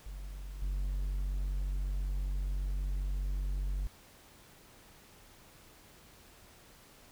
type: tone with level steps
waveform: triangle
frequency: 47.39 Hz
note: F#1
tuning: 42 cents sharp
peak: -38 / -29 dBFS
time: 0.06-3.87 s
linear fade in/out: 0 ms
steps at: 0.62 s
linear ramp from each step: 2 ms
effects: pink hiss -58 dBFS RMS until 7.11 s